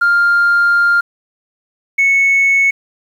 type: tone pair in turn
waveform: sine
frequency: 1400 / 2207 Hz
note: F6 / C#7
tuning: +4 / -8 cents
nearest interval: minor sixth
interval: 788 cents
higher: second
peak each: -7 dBFS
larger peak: neither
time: 0.01-1.01 / 1.98-2.71 s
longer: first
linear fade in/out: 10 ms
effects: tanh soft clip ceiling -6 dBFS + 7-bit